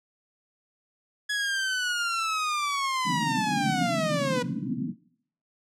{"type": "linear sweep", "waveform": "sawtooth", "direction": "down", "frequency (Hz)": [1688, 482.2], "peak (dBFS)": -22, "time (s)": [1.29, 4.43], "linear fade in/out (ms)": 10}
{"type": "band-pass noise", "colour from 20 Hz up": "white", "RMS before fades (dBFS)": -30, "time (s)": [3.04, 4.94], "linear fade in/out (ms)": 50, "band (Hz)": [130, 300], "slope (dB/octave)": 96}
{"effects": ["noise-tail reverb RT60 0.6 s tail -18 dB re dry", "low-pass 8000 Hz 12 dB/octave"]}